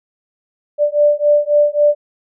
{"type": "beating tone pair", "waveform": "sine", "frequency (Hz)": [587.3, 591], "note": ["D5", "D5"], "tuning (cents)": [0, 11], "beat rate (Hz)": 3.7, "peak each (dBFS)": -13, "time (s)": [0.78, 1.95], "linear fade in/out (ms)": 50, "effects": []}